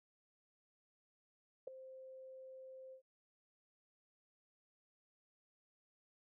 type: tone with ADSR envelope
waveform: sine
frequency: 523.3 Hz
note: C5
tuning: in tune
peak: -37 dBFS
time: 1.67-3.02 s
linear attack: 7 ms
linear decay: 4 ms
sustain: -14 dB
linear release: 93 ms
effects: none